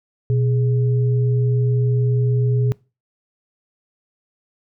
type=tone pair together; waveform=sine; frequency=123.47 / 415.3 Hz; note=B2 / G#4; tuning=0 / 0 cents; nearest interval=octave + major sixth; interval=2100 cents; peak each=-15 / -26 dBFS; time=0.3-2.72 s; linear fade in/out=0 ms; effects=noise-tail reverb RT60 0.3 s tail -23 dB re dry